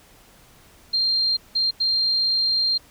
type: tone bursts at uneven times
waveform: sine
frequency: 4186 Hz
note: C8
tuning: in tune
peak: -18 dBFS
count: 3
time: 0.93-1.37 / 1.55-1.71 / 1.8-2.78 s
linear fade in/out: 10 ms
effects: pink hiss -52 dBFS RMS until 2.9 s